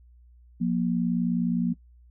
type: tone pair together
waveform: sine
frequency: 177.36 / 237.1 Hz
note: F3 / A#3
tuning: +27 / +30 cents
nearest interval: perfect fourth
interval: 503 cents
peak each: -25 dBFS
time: 0.6-1.74 s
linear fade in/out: 20 ms
effects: noise-tail reverb RT60 0.1 s tail -22 dB re dry + added 60 Hz sine -51 dBFS peak until 2.1 s